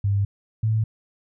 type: tone pair in turn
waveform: sine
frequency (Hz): 100 / 110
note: G2 / A2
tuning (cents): +35 / 0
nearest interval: major second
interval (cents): 165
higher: second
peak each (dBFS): -18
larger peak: neither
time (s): 0.04-0.25 / 0.63-0.84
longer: neither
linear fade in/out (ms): 5
effects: none